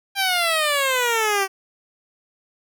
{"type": "exponential sweep", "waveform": "10% pulse", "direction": "down", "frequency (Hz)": [800, 380], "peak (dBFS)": -10, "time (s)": [0.15, 1.48], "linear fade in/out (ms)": 50, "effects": []}